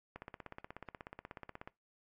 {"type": "click train", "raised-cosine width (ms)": 0.5, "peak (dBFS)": -30, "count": 26, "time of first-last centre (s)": [0.16, 1.675], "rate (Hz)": 16.5, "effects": ["noise-tail reverb RT60 0.2 s tail -21 dB re dry", "AAC 48 kbps"]}